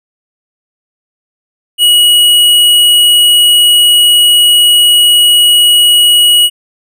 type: tone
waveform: square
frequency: 2911 Hz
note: F#7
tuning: 29 cents flat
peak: -4 dBFS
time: 1.78-6.5 s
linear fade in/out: 50 ms
effects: none